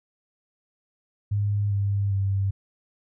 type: tone with pitch steps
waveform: sine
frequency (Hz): 102.4 / 100.2 / 97.9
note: G#2 / G2 / G2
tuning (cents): -24 / +38 / -2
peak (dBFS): -21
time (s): 1.31-2.51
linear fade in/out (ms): 10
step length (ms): 400
effects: none